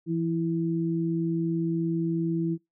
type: tone pair together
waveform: sine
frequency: 167.2 / 329.8 Hz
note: E3 / E4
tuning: +25 / +1 cents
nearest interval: octave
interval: 1176 cents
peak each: -27 dBFS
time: 0.06-2.58 s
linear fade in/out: 50 ms
effects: noise-tail reverb RT60 0.2 s tail -25 dB re dry